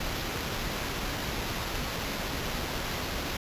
pink noise with sample-and-hold, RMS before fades -33 dBFS, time 0-3.37 s, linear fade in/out 5 ms, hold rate 8820 Hz, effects resampled to 32000 Hz

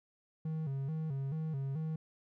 triangle tone with vibrato, 146.83 Hz, D3, in tune, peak -32 dBFS, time 0.45-1.96 s, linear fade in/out 5 ms, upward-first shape square, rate 2.3 Hz, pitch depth 130 cents each way, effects none

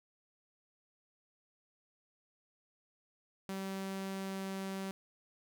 sawtooth tone, 192.9 Hz, G3, 28 cents flat, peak -34 dBFS, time 3.49-4.91 s, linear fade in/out 0 ms, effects none

